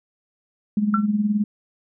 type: tone with tremolo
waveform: sine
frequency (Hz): 208.9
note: G#3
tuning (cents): +10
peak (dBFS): -15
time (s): 0.77-1.44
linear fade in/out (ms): 2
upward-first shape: sine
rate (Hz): 19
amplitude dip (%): 65
type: tone with exponential decay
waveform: sine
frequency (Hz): 1350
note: E6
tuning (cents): +41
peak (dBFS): -15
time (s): 0.94-1.06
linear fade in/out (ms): 2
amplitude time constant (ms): 26
effects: none